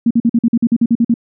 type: tone bursts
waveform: sine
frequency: 233.1 Hz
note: A#3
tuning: in tune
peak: -8 dBFS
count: 12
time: 0.06-1.141 s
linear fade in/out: 5 ms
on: 47 ms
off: 47 ms
effects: none